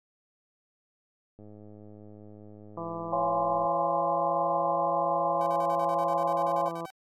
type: click train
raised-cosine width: 2 ms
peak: -36 dBFS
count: 239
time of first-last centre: 1.39-3.657 s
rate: 105 Hz
type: harmonic tone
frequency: 167.5 Hz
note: E3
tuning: 28 cents sharp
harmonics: 1 / 2 / 3 / 4 / 5 / 6 / 7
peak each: -41 / -39 / -40 / -39 / -44 / -40 / -42 dBFS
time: 2.77-6.86 s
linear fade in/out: 5 ms
type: chord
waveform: sine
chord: Db major seventh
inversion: none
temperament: equal with one note detuned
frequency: 554.4 / 691.2 / 830.6 / 1046.5 Hz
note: Db5 / F5 / Ab5 / C6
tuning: 0 / -18 / 0 / 0 cents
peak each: -30 dBFS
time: 3.12-6.69 s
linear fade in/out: 10 ms
type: tone bursts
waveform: sawtooth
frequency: 765 Hz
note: G5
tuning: 42 cents flat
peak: -40 dBFS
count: 16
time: 5.41-6.904 s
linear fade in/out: 0 ms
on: 54 ms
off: 42 ms
effects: MP3 64 kbps